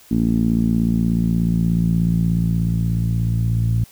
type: tone with low-pass filter sweep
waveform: 10% pulse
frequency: 56.7 Hz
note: A#1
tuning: 47 cents flat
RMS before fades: -18 dBFS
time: 0.11-3.84 s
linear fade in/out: 5 ms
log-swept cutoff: 250 to 120 Hz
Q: 3.6
effects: white hiss -48 dBFS RMS until 3.91 s